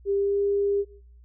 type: tone with pitch glide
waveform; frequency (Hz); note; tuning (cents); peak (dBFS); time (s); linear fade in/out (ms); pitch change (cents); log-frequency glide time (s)
sine; 398.1 to 402.3; G4 to G4; +27 to +45; -21; 0.05-0.85; 50; +18; 0.15-0.4
effects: noise-tail reverb RT60 0.6 s tail -20 dB re dry + added 60 Hz sine -48 dBFS peak until 1.24 s